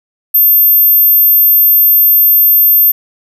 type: tone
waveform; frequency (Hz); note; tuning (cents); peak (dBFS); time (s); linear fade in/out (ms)
sine; 13360; G#9; +9; -4; 0.34-2.92; 10
effects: none